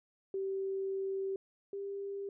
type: tone pair in turn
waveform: sine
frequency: 387.1 / 397.5 Hz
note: G4 / G4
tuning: -22 / +24 cents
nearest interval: unison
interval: 46 cents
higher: second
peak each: -33 / -37 dBFS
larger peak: first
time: 0.34-1.36 / 1.73-2.29 s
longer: first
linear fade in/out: 2 ms
effects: none